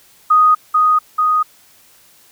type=tone with echo; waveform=sine; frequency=1244.5 Hz; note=D#6; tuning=in tune; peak=-7 dBFS; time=0.3-0.55 s; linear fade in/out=10 ms; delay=440 ms; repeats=2; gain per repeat=-2 dB; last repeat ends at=1.43 s; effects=white hiss -49 dBFS RMS until 2.31 s